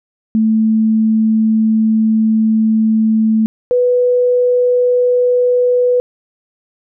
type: tone pair in turn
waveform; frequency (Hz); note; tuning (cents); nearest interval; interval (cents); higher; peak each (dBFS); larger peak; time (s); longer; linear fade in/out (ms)
sine; 220 / 493.9; A3 / B4; 0 / 0; octave + major second; 1400; second; -9; neither; 0.35-3.46 / 3.71-6; first; 0
effects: none